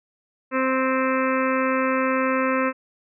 harmonic tone, 261.6 Hz, C4, in tune, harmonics 1 / 2 / 4 / 5 / 6 / 7 / 8 / 9 / 10, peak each -24 / -24 / -27 / -28 / -32 / -32 / -34 / -36 / -34 dBFS, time 0.51-2.73 s, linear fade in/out 50 ms, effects none

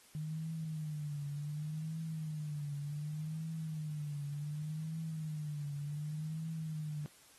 sine tone with vibrato, 152.3 Hz, D#3, 37 cents flat, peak -37 dBFS, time 0.15-7.06 s, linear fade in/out 0 ms, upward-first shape triangle, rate 0.67 Hz, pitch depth 110 cents each way, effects white hiss -62 dBFS RMS until 7.38 s + AAC 32 kbps

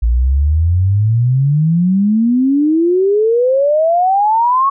sine exponential sweep, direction up, 55.6 to 1117 Hz, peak -9 dBFS, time 0.02-4.7 s, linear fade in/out 10 ms, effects none

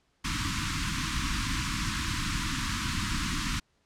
pink band-stop noise, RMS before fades -30 dBFS, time 0.24-3.6 s, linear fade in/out 10 ms, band 320 to 970 Hz, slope 96 dB/octave, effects pink hiss -71 dBFS RMS until 3.85 s + low-pass 7000 Hz 12 dB/octave

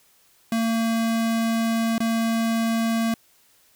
square tone with dropouts, 227.2 Hz, A#3, 44 cents flat, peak -21 dBFS, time 0.52-3.14 s, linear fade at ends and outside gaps 2 ms, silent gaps 1.981-2.003 s, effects white hiss -59 dBFS RMS until 3.75 s

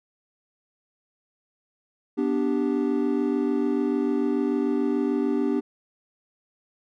triangle chord, G major, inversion first, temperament equal, 246.9 / 293.7 / 392 Hz, B3 / D4 / G4, 0 / 0 / 0 cents, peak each -24 / -23 / -25 dBFS, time 2.17-5.61 s, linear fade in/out 20 ms, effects none

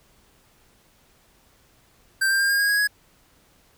square tone with pitch steps, 1570 / 1586.4 / 1603 / 1619.7 / 1636.7 / 1653.8 / 1671.1 Hz, G6 / G6 / G6 / G#6 / G#6 / G#6 / G#6, +2 / +20 / +38 / -44 / -26 / -8 / +10 cents, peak -19 dBFS, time 2.21-2.875 s, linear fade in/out 10 ms, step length 95 ms, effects pink hiss -59 dBFS RMS until 3.77 s

